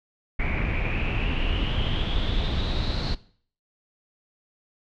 brown noise with low-pass filter sweep, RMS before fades -25 dBFS, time 0.39-3.15 s, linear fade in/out 10 ms, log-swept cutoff 2200 to 4300 Hz, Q 8.7, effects noise-tail reverb RT60 0.5 s tail -18 dB re dry

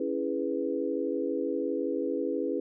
sine chord, C# minor seventh, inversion none, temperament equal, 277.2 / 329.6 / 415.3 / 493.9 Hz, C#4 / E4 / G#4 / B4, 0 / 0 / 0 / 0 cents, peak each -33 dBFS, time 0-2.6 s, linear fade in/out 5 ms, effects none

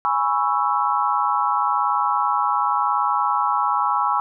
sine chord, C# minor seventh, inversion second, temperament equal, 830.6 / 987.8 / 1108.7 / 1318.5 Hz, G#5 / B5 / C#6 / E6, 0 / 0 / 0 / 0 cents, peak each -23 dBFS, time 0.05-4.2 s, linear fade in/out 0 ms, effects none

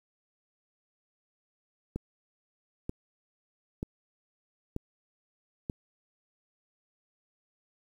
click train, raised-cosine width 3 ms, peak -20 dBFS, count 5, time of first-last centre 1.96-5.698 s, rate 1.07 Hz, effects 9-bit

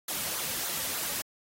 white noise with flanger, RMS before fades -33 dBFS, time 0.08-1.22 s, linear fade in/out 5 ms, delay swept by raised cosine 0.35 to 2.95 ms, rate 3.4 Hz, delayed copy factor -0.55, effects AAC 48 kbps

